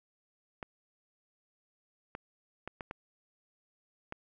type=clicks; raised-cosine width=0.5 ms; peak=-24 dBFS; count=6; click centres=0.628 / 2.151 / 2.676 / 2.808 / 2.911 / 4.124 s; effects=none